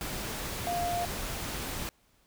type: tone in noise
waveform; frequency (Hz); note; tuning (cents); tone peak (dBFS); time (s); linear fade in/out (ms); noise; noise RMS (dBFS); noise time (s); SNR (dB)
sine; 699; F5; +1; -29; 0.67-1.05; 0; pink; -36; 0.01-1.89; +4
effects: pink hiss -67 dBFS RMS until 2.26 s